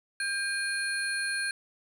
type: tone cluster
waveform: sine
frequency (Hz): 1597 / 2432 / 4236 / 9420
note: G6 / D#7 / C8 / D9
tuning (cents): +32 / -40 / +21 / +4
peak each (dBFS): -30 / -38 / -36 / -37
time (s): 0.2-1.51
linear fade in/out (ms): 2
effects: 9-bit